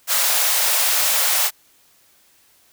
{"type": "high-pass noise", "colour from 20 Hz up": "white", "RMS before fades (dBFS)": -18, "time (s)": [0.07, 1.51], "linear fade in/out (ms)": 50, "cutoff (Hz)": 520, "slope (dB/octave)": 48, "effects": ["white hiss -56 dBFS RMS until 2.72 s"]}